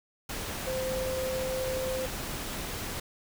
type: tone in noise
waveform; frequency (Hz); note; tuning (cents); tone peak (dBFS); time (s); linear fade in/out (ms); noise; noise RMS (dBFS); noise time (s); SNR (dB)
sine; 519; C5; -14; -30; 0.67-2.06; 5; pink; -36; 0.29-3; +3
effects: none